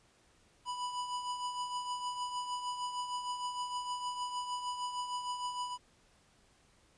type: tone with tremolo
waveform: square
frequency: 987.8 Hz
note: B5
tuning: in tune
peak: -34 dBFS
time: 0.65-5.78 s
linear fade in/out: 50 ms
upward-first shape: triangle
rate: 6.5 Hz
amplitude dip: 60%
effects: pink hiss -67 dBFS RMS until 6.97 s + resampled to 22050 Hz